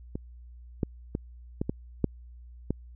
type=clicks; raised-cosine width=3 ms; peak=-20 / -13 / -16 / -15 / -15 / -10 / -14 dBFS; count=7; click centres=0.155 / 0.832 / 1.151 / 1.615 / 1.695 / 2.043 / 2.706 s; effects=added 60 Hz sine -45 dBFS peak until 2.95 s